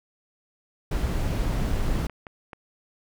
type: noise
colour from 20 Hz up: brown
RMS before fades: -25 dBFS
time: 0.91-2.07 s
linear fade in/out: 5 ms
type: clicks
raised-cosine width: 0.5 ms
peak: -24 dBFS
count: 4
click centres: 1.6 / 2.097 / 2.268 / 2.532 s
effects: none

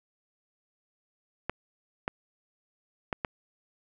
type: clicks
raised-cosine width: 0.5 ms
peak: -14 dBFS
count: 4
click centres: 1.496 / 2.079 / 3.128 / 3.248 s
effects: none

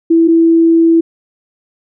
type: tone pair in turn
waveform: sine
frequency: 330.4 / 330.4 Hz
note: E4 / E4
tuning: +4 / +4 cents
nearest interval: unison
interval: 0 cents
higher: neither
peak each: -5 dBFS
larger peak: neither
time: 0.1-0.28 / 0.28-1.01 s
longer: second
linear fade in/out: 10 ms
effects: none

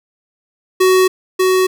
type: tone with echo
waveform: square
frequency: 373 Hz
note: F#4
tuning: 14 cents sharp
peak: -9 dBFS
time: 0.8-1.08 s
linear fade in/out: 10 ms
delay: 590 ms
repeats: 1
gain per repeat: -2 dB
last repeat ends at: 1.67 s
effects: none

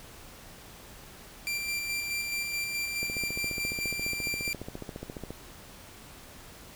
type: tone with tremolo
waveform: sawtooth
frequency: 2363 Hz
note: D7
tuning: 10 cents sharp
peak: -26 dBFS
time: 1.47-4.53 s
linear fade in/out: 0 ms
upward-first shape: square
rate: 4.7 Hz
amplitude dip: 30%
type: click train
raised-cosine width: 2 ms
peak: -24 dBFS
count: 34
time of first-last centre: 3.03-5.306 s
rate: 14.5 Hz
effects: pink hiss -49 dBFS RMS until 6.75 s

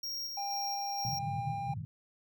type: tone with tremolo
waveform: square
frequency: 5588 Hz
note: F8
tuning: in tune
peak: -36 dBFS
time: 0.03-1.19 s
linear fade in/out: 5 ms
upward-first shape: square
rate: 2.1 Hz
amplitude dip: 30%
type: tone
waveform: triangle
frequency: 800 Hz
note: G5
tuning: 35 cents sharp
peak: -33 dBFS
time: 0.37-1.74 s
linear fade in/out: 5 ms
type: band-pass noise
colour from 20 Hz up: white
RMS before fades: -39 dBFS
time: 1.05-1.85 s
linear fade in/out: 0 ms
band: 100 to 160 Hz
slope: 48 dB/octave
effects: none

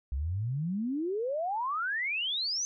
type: exponential sweep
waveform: sine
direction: up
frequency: 62.7 to 6272 Hz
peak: -29 dBFS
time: 0.12-2.65 s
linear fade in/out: 0 ms
effects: none

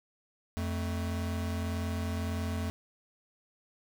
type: tone pair together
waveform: square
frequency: 87.25 / 220 Hz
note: F2 / A3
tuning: -1 / 0 cents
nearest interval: octave + major third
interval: 1601 cents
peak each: -33 / -38 dBFS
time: 0.57-2.7 s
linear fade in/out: 0 ms
effects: none

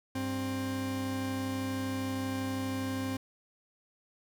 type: tone pair together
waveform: 40% pulse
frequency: 98.7 / 263.5 Hz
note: G2 / C4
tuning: +12 / +12 cents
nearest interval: octave + perfect fourth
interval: 1700 cents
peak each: -37 / -32 dBFS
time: 0.15-3.17 s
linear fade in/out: 5 ms
effects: none

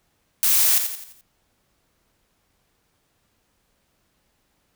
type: noise with echo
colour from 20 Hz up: blue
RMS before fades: -18 dBFS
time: 0.43-0.78 s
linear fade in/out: 0 ms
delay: 86 ms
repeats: 5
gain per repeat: -7 dB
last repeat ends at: 1.21 s
effects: pink hiss -68 dBFS RMS until 4.75 s

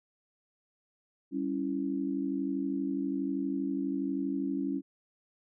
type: chord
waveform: sine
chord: C# diminished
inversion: second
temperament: equal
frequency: 196 / 277.2 / 329.6 Hz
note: G3 / C#4 / E4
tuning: 0 / 0 / 0 cents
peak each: -37 / -31 / -36 dBFS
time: 1.31-4.82 s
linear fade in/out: 50 ms
effects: none

